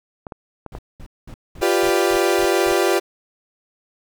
clicks, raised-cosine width 1 ms, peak -18 dBFS, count 4, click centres 0.268 / 0.322 / 0.663 / 0.751 s
brown noise bursts, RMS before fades -36 dBFS, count 8, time 0.72-2.726 s, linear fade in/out 2 ms, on 67 ms, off 210 ms
35% pulse chord, G dominant seventh, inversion third, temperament equal, 349.2 / 392 / 493.9 / 587.3 Hz, F4 / G4 / B4 / D5, 0 / 0 / 0 / 0 cents, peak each -18 / -18 / -22 / -22 dBFS, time 1.61-3 s, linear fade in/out 20 ms
effects none

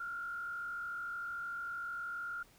sine tone with frequency modulation, 1396.9 Hz, F6, in tune, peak -38 dBFS, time 0-2.43 s, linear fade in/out 5 ms, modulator 46.6 Hz, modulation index 0.76, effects pink hiss -64 dBFS RMS until 2.58 s

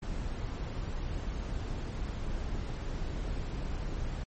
brown noise, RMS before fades -35 dBFS, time 0.02-4.24 s, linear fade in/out 10 ms, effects MP3 32 kbps

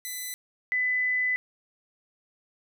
5% pulse / sine tone pair in turn, 2003 / 2003 Hz, B6 / B6, +24 / +24 cents, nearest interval unison, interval 0 cents, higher neither, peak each -23 dBFS, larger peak neither, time 0.05-0.34 / 0.72-1.36 s, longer second, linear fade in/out 0 ms, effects none

